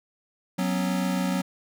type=chord; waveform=square; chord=F# suspended fourth; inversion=none; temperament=equal with one note detuned; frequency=185 / 246.9 / 273.8 Hz; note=F#3 / B3 / C#4; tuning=0 / 0 / -21 cents; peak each=-26 / -32 / -32 dBFS; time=0.58-1.42 s; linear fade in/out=10 ms; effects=none